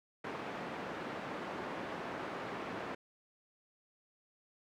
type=band-pass noise; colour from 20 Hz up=pink; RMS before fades=-42 dBFS; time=0.24-2.95 s; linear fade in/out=5 ms; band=240 to 1800 Hz; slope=12 dB/octave; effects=none